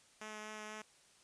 5% pulse tone with vibrato, 214.2 Hz, A3, 46 cents flat, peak -34 dBFS, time 0.21-0.82 s, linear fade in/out 5 ms, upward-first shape triangle, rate 4.1 Hz, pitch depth 12 cents each way, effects white hiss -66 dBFS RMS until 1.23 s + resampled to 22050 Hz

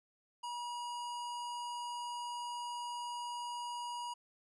square tone, 961 Hz, B5, 48 cents flat, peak -40 dBFS, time 0.43-4.14 s, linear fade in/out 10 ms, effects resampled to 24000 Hz

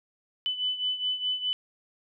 sine beating tone pair, 3000 / 3004.8 Hz, F#7 / F#7, +23 / +26 cents, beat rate 4.8 Hz, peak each -28 / -33 dBFS, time 0.46-1.53 s, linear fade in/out 0 ms, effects none

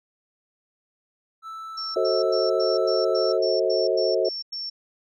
triangle tone, 1318.5 Hz, E6, in tune, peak -32 dBFS, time 1.42-3.39 s, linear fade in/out 50 ms
sine tone bursts, 5440 Hz, F8, 46 cents flat, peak -29 dBFS, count 11, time 1.77-4.7 s, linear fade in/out 10 ms, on 180 ms, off 95 ms
sine chord, F# diminished seventh, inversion none, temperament just, 370 / 444 / 532.8 / 639.4 Hz, F#4 / A4 / C5 / Eb5, 0 / +16 / +31 / +47 cents, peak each -25 dBFS, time 1.96-4.29 s, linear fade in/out 5 ms
effects none

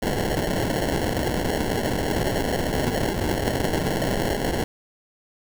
violet noise with sample-and-hold, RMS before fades -24 dBFS, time 0.02-4.64 s, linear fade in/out 5 ms, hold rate 1225 Hz, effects none

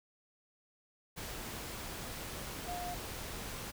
sine tone in noise, 710 Hz, F5, 28 cents sharp, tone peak -39 dBFS, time 2.67-2.95 s, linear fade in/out 20 ms, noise pink, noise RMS -43 dBFS, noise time 1.16-3.72 s, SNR +1 dB, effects none

